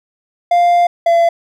triangle tone pair in turn, 698.5 / 678.2 Hz, F5 / E5, 0 / +49 cents, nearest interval minor second, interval 51 cents, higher first, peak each -6 dBFS, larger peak neither, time 0.51-0.87 / 1.06-1.29 s, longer first, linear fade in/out 5 ms, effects none

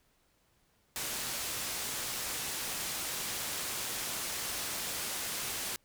white low-pass noise, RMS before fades -37 dBFS, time 0.96-5.76 s, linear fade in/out 0 ms, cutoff 12000 Hz, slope 12 dB/octave, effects pink hiss -71 dBFS RMS until 5.84 s

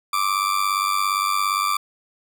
40% pulse tone with amplitude modulation, 1174.7 Hz, D6, in tune, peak -15 dBFS, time 0.13-1.77 s, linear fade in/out 5 ms, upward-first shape sine, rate 97.4 Hz, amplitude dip 75%, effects none

